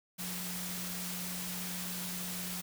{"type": "tone in noise", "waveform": "sine", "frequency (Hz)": 180, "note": "F#3", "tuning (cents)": -47, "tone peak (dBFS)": -42, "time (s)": [0.18, 2.62], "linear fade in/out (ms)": 20, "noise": "white", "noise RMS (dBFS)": -40, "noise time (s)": [0.18, 2.62], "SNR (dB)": -5, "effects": []}